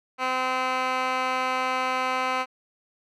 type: tone with band-pass filter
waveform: 15% pulse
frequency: 257.4 Hz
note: C4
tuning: 28 cents flat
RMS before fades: -26 dBFS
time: 0.18-2.46 s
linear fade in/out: 50 ms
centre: 1600 Hz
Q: 1.8
effects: none